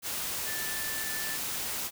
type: tone in noise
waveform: sine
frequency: 1760 Hz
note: A6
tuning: in tune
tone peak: -38 dBFS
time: 0.44-1.39 s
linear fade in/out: 50 ms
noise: white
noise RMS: -34 dBFS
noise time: 0.02-1.91 s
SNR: -7 dB
effects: none